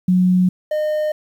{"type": "tone pair in turn", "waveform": ["sine", "triangle"], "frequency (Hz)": [182.6, 610.5], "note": ["F#3", "D#5"], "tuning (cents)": [-23, -33], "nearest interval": "octave + major sixth", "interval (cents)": 2090, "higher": "second", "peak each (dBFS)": [-11, -15], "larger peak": "first", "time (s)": [[0.08, 0.49], [0.71, 1.12]], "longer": "neither", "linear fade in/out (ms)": 5, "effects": ["8-bit"]}